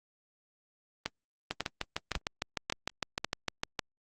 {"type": "two click trains", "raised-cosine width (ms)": 0.2, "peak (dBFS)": [-13, -13], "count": [6, 15], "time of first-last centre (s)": [[1.06, 3.792], [1.51, 3.634]], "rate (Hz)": [1.83, 6.59], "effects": ["Opus 24 kbps"]}